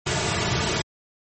pink noise with comb filter, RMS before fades -23 dBFS, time 0.06-0.82 s, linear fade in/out 10 ms, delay 3.8 ms, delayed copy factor -0.7, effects high-pass 80 Hz 12 dB/octave + MP3 32 kbps

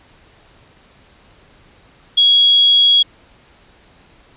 sine tone, 3322 Hz, G#7, in tune, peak -7 dBFS, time 2.17-3.03 s, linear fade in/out 10 ms, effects pink hiss -49 dBFS RMS until 4.36 s + resampled to 8000 Hz

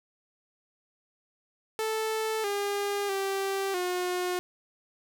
sawtooth tone with pitch steps, 439.2 / 404.7 / 390.3 / 360.4 Hz, A4 / G#4 / G4 / F#4, -3 / -45 / -8 / -45 cents, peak -24 dBFS, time 1.79-4.39 s, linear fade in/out 0 ms, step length 650 ms, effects none

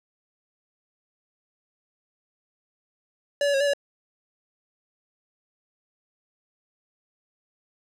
square tone with pitch steps, 573 / 569 / 545 / 575 / 566 Hz, D5 / C#5 / C#5 / D5 / C#5, -43 / +45 / -29 / -37 / +36 cents, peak -21 dBFS, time 3.41-3.735 s, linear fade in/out 2 ms, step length 65 ms, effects low-pass 8000 Hz 12 dB/octave + 8-bit

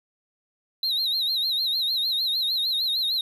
triangle tone with vibrato, 3951 Hz, B7, in tune, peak -21 dBFS, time 0.83-3.21 s, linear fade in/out 2 ms, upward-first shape sine, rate 6.6 Hz, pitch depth 120 cents each way, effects none

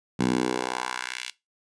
10% pulse tone with high-pass filter sweep, 62.4 Hz, B1, 19 cents sharp, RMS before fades -28 dBFS, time 0.19-1.31 s, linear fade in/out 10 ms, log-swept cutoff 170 to 3000 Hz, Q 1.5, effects noise-tail reverb RT60 0.2 s tail -19 dB re dry + resampled to 22050 Hz

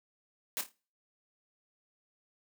white noise with echo, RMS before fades -34 dBFS, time 0.57-0.61 s, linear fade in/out 0 ms, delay 27 ms, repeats 4, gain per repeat -9 dB, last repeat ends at 0.718 s, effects noise-tail reverb RT60 0.4 s tail -25 dB re dry + high-pass 200 Hz 12 dB/octave

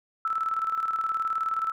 sine tone with tremolo, 1318.5 Hz, E6, in tune, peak -23 dBFS, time 0.25-1.72 s, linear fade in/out 2 ms, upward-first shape square, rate 19 Hz, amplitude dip 55%, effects none

